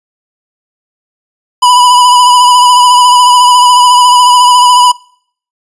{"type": "tone with vibrato", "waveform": "square", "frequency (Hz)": 987.8, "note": "B5", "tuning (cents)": 0, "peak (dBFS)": -3, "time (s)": [1.62, 4.92], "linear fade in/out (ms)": 10, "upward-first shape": "sine", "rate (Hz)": 14, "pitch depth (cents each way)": 30, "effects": ["noise-tail reverb RT60 0.6 s tail -24 dB re dry", "resampled to 24000 Hz"]}